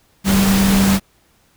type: tone in noise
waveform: sine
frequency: 194.9 Hz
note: G3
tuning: 10 cents flat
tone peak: -12 dBFS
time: 0.24-1 s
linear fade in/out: 50 ms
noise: pink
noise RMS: -19 dBFS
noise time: 0.24-1 s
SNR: +4 dB
effects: pink hiss -57 dBFS RMS until 1.56 s